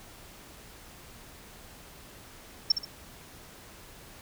sine tone with echo, 5410 Hz, E8, 44 cents sharp, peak -17 dBFS, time 2.7-2.72 s, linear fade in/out 5 ms, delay 65 ms, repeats 2, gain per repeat -9 dB, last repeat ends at 2.85 s, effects pink hiss -50 dBFS RMS until 4.21 s

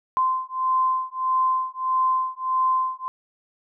sine beating tone pair, 1036 / 1037.6 Hz, C6 / C6, -17 / -15 cents, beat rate 1.6 Hz, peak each -23 dBFS, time 0.17-3.08 s, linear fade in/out 0 ms, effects none

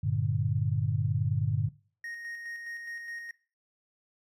sine chord, G minor, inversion none, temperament equal, 98 / 116.54 / 146.83 Hz, G2 / Bb2 / D3, 0 / 0 / 0 cents, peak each -30 dBFS, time 0.03-1.69 s, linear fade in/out 10 ms
triangle tone with tremolo, 1864.7 Hz, A#6, in tune, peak -35 dBFS, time 2.04-3.31 s, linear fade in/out 2 ms, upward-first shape square, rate 4.8 Hz, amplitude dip 35%
effects noise-tail reverb RT60 0.4 s tail -19 dB re dry

